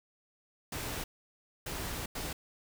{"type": "noise bursts at uneven times", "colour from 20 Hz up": "pink", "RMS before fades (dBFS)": -38, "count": 3, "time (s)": [[0.72, 1.04], [1.66, 2.06], [2.15, 2.33]], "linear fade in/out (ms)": 5, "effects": []}